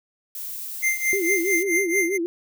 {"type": "noise", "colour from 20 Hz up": "violet", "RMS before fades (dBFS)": -33, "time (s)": [0.35, 1.63], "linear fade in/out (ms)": 2}
{"type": "tone with tremolo", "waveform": "square", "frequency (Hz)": 2093, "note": "C7", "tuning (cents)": 0, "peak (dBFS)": -18, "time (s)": [0.82, 2.18], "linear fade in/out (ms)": 20, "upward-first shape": "triangle", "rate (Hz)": 4.5, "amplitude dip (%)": 90}
{"type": "tone with vibrato", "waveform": "sine", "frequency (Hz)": 364.4, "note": "F#4", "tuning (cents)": -26, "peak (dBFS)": -22, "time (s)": [1.13, 2.26], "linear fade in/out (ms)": 0, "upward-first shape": "sine", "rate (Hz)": 6.2, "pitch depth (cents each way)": 170}
{"effects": []}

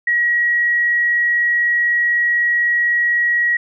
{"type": "tone", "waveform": "sine", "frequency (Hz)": 1908, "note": "A#6", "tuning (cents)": 40, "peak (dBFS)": -13, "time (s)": [0.07, 3.57], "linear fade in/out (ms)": 5, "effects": []}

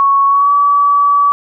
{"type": "tone with pitch glide", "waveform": "sine", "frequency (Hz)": [1108.7, 1145.1], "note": ["C#6", "D6"], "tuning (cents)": [0, -44], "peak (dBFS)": -7, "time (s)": [0, 1.32], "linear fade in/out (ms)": 0, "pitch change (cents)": 56, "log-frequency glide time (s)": [0.27, 0.52], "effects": []}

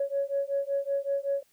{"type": "beating tone pair", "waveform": "sine", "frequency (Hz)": [554.4, 559.7], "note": ["C#5", "C#5"], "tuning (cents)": [0, 17], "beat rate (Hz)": 5.3, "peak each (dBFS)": -29, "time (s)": [0, 1.43], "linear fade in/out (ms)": 5, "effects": ["tanh soft clip ceiling -19 dBFS", "white hiss -67 dBFS RMS until 1.52 s"]}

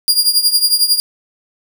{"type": "tone with tremolo", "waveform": "sawtooth", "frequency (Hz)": 4824, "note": "D8", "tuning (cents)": 46, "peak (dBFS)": -4, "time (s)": [0.08, 1], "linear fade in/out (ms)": 0, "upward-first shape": "triangle", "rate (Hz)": 11, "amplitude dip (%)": 85, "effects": ["7-bit"]}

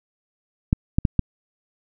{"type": "clicks", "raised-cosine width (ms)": 5, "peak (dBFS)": -4, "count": 4, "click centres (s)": [0.729, 0.985, 1.052, 1.193], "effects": []}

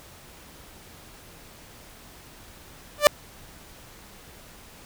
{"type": "tone with exponential growth", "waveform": "sawtooth", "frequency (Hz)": 590, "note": "D5", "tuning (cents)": 8, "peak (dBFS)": -3, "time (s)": [2.98, 3.07], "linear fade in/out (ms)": 0, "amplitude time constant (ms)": 19, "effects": ["pink hiss -48 dBFS RMS until 4.85 s"]}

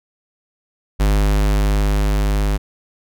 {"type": "tone with level ramp", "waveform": "square", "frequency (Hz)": 50.8, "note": "G#1", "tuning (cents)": -38, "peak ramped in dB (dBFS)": [-13, -16], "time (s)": [0.99, 2.58], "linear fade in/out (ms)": 20, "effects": []}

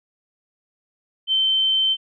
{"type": "tone", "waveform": "sine", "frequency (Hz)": 3096, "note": "G7", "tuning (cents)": -22, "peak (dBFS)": -16, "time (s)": [1.27, 1.97], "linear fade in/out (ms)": 50, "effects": []}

